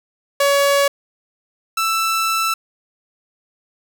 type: tone pair in turn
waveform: sawtooth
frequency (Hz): 563 / 1325.6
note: C#5 / E6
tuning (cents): +27 / +9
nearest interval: octave + minor third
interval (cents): 1482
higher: second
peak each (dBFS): -9 / -13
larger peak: first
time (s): 0.4-0.88 / 1.77-2.54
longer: second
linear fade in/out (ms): 5
effects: none